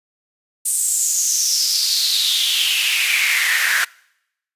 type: noise with high-pass filter sweep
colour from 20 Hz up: pink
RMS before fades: -18 dBFS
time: 0.65-3.85 s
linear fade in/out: 10 ms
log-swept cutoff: 8800 to 1600 Hz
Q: 5.5
effects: noise-tail reverb RT60 0.8 s tail -25 dB re dry + resampled to 32000 Hz